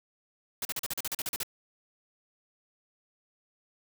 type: noise bursts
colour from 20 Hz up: white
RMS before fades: -33 dBFS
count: 12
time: 0.62-1.432 s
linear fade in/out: 2 ms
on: 31 ms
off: 40 ms
effects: none